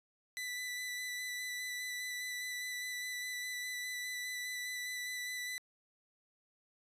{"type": "tone with vibrato", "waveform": "sawtooth", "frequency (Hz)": 1986, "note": "B6", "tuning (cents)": 9, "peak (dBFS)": -35, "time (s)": [0.37, 5.58], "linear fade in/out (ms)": 0, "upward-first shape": "square", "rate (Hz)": 4.9, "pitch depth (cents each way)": 11, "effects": ["resampled to 32000 Hz"]}